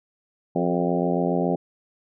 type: harmonic tone with a mistuned harmonic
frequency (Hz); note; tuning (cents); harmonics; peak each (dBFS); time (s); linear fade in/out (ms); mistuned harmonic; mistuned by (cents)
87.2; F2; -2; 2 / 3 / 4 / 5 / 6 / 7 / 8 / 9; -25 / -27 / -28 / -29 / -30 / -30 / -31 / -32; 0.55-1.56; 10; 4; +42
effects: none